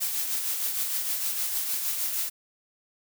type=noise with tremolo; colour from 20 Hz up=blue; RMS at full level=-27 dBFS; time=0-2.3 s; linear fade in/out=20 ms; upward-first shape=triangle; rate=6.5 Hz; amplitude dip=45%; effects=none